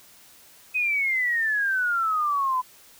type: exponential sweep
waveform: sine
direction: down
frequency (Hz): 2537 to 998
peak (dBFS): -21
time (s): 0.74-2.62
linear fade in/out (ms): 20
effects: white hiss -52 dBFS RMS until 2.99 s